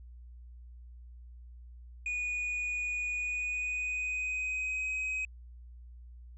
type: tone with pitch glide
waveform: triangle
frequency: 2462 to 2527 Hz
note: D#7 to D#7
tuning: -19 to +26 cents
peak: -30 dBFS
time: 2.06-5.25 s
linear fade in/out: 2 ms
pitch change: +45 cents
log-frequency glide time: 3.13-4.9 s
effects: added 60 Hz sine -47 dBFS peak until 6.37 s + resampled to 22050 Hz